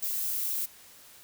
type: noise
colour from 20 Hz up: violet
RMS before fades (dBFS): -31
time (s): 0.02-0.66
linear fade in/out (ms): 10
effects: white hiss -53 dBFS RMS until 1.23 s